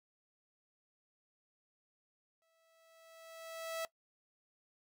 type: tone with exponential growth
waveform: sawtooth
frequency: 654 Hz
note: E5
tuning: 14 cents flat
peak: -32 dBFS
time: 2.42-3.85 s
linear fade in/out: 0 ms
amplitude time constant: 310 ms
effects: noise-tail reverb RT60 0.1 s tail -19 dB re dry